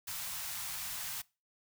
white band-stop noise, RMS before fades -40 dBFS, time 0.07-1.22 s, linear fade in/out 10 ms, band 170 to 730 Hz, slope 24 dB/octave, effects noise-tail reverb RT60 0.3 s tail -23 dB re dry

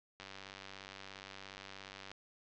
click train, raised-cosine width 0.2 ms, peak -30 dBFS, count 187, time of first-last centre 0.2-2.116 s, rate 97.1 Hz, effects low-pass 5000 Hz 12 dB/octave

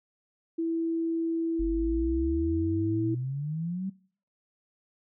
sine tone with pitch glide, 329.6 to 326.6 Hz, E4 to E4, 0 to -16 cents, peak -26 dBFS, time 0.58-3.15 s, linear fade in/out 10 ms, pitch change -16 cents, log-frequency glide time 2.5-2.57 s
sine exponential sweep, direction up, 45.82 to 196 Hz, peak -29 dBFS, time 1.59-3.9 s, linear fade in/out 10 ms
effects noise-tail reverb RT60 0.5 s tail -22 dB re dry

